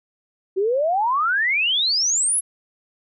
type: exponential sweep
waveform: sine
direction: up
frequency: 366.8 to 11175 Hz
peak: -17 dBFS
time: 0.56-2.41 s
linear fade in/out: 20 ms
effects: none